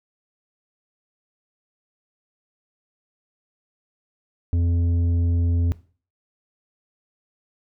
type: tone with tanh clipping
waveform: sine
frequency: 85.6 Hz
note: F2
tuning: 34 cents flat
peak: -19 dBFS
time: 4.53-5.72 s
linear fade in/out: 0 ms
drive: 8 dB
effects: noise-tail reverb RT60 0.4 s tail -18 dB re dry